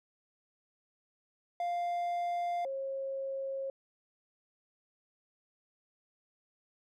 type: tone pair in turn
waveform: triangle / sine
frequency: 698.5 / 540.7 Hz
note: F5 / C#5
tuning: 0 / -43 cents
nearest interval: major third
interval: 443 cents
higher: first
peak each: -29 / -34 dBFS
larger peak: first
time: 1.6-2.65 / 2.65-3.7 s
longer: neither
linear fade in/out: 2 ms
effects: none